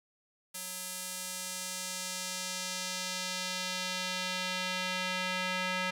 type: tone with band-pass filter sweep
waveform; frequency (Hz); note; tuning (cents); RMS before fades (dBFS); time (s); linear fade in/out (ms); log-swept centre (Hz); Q
square; 184.1; F#3; -8; -36; 0.54-5.91; 10; 11000 to 2300; 1
effects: none